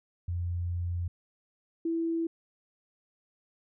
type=tone pair in turn; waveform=sine; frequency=87.31 / 330.6 Hz; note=F2 / E4; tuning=0 / +5 cents; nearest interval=octave + major seventh; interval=2305 cents; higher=second; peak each=-29 / -27 dBFS; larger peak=second; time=0.28-1.08 / 1.85-2.27 s; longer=first; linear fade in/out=5 ms; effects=none